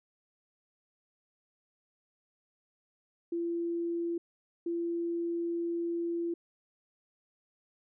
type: tone bursts at uneven times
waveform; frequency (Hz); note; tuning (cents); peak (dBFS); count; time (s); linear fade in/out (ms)
sine; 340; F4; -46; -30; 2; 3.32-4.18 / 4.66-6.34; 5
effects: none